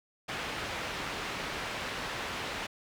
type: low-pass noise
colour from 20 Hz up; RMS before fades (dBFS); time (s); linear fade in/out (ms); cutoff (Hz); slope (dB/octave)
white; -37; 0.28-2.67; 10; 2600; 12
effects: none